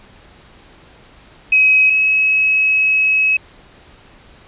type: tone pair in turn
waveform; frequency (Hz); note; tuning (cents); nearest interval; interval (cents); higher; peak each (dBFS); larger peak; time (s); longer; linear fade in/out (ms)
sine; 2542 / 2564; D#7 / E7; +36 / -49; unison; 15; second; -8 / -11; first; 1.52-1.9 / 1.9-3.37; second; 5
effects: pink hiss -45 dBFS RMS until 4.47 s + resampled to 8000 Hz